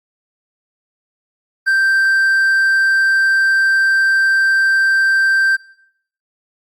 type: tone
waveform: triangle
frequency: 1568 Hz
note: G6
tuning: in tune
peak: -9 dBFS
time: 1.66-5.57 s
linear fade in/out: 20 ms
effects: noise-tail reverb RT60 0.7 s tail -21 dB re dry + Opus 32 kbps